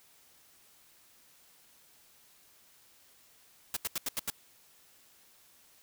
white noise bursts, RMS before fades -33 dBFS, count 6, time 3.74-4.301 s, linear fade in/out 2 ms, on 26 ms, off 81 ms, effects white hiss -62 dBFS RMS until 5.82 s

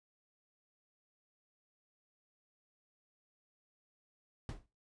brown noise with exponential decay, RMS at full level -34 dBFS, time 4.49-4.66 s, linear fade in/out 1 ms, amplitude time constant 35 ms, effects noise-tail reverb RT60 0.3 s tail -21 dB re dry + resampled to 22050 Hz

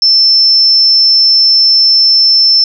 sine tone, 5320 Hz, E8, 15 cents sharp, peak -4 dBFS, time 0.02-2.64 s, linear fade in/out 2 ms, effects none

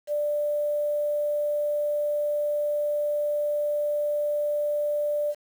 sine tone with quantisation, 590 Hz, D5, 8 cents sharp, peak -23 dBFS, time 0.07-5.35 s, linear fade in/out 50 ms, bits 8, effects none

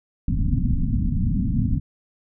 pink low-pass noise, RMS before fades -21 dBFS, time 0.28-1.8 s, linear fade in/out 5 ms, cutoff 270 Hz, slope 96 dB/octave, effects none

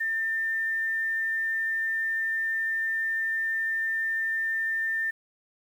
sine tone with quantisation, 1797 Hz, A6, 36 cents sharp, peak -25 dBFS, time 0-5.11 s, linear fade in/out 10 ms, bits 9, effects none

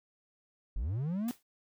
triangle linear sweep, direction up, 38.04 to 248.3 Hz, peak -29 dBFS, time 0.76-1.31 s, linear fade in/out 0 ms
white noise with exponential decay, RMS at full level -41 dBFS, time 1.28-1.43 s, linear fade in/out 5 ms, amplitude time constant 32 ms
effects none

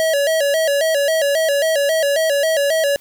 square tone with vibrato, 603 Hz, D5, 46 cents sharp, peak -15 dBFS, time 0-2.96 s, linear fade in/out 0 ms, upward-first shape square, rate 3.7 Hz, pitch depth 110 cents each way, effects white hiss -49 dBFS RMS until 3 s

